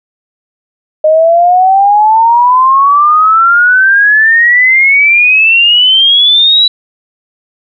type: exponential sweep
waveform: sine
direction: up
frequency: 614 to 3951 Hz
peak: -3 dBFS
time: 1.04-6.68 s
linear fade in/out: 5 ms
effects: none